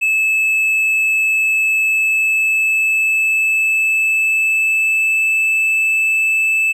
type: tone with pitch glide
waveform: triangle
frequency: 2609 to 2627 Hz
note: E7 to E7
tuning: -18 to -7 cents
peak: -11 dBFS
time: 0.01-6.73 s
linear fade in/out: 20 ms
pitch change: +11 cents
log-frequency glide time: 1.63-5.28 s
effects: none